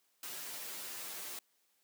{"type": "noise with comb filter", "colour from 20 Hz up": "white", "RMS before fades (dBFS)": -44, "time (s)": [0.23, 1.39], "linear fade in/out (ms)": 2, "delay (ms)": 9.4, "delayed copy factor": -0.9, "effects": ["white hiss -75 dBFS RMS until 1.83 s", "high-pass 200 Hz 12 dB/octave"]}